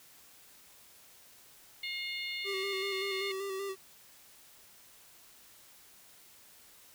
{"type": "harmonic tone", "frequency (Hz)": 715, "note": "F5", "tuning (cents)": 41, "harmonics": [3, 4, 5, 6], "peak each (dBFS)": [-38, -43, -43, -43], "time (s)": [1.83, 3.32], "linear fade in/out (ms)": 5}
{"type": "tone with vibrato", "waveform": "square", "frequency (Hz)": 389.4, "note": "G4", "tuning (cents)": -12, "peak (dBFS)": -36, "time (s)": [2.44, 3.76], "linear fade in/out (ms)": 50, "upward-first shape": "square", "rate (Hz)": 5.2, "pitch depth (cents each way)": 30}
{"effects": ["white hiss -58 dBFS RMS until 6.94 s"]}